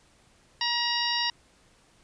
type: harmonic tone with a mistuned harmonic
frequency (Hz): 951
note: A#5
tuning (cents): +34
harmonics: 1 / 2 / 3 / 4 / 5 / 6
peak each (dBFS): -32 / -32 / -32 / -32 / -32 / -32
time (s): 0.61-1.3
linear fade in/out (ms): 2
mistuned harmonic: 6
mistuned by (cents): -52
effects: pink hiss -61 dBFS RMS until 2.03 s + resampled to 22050 Hz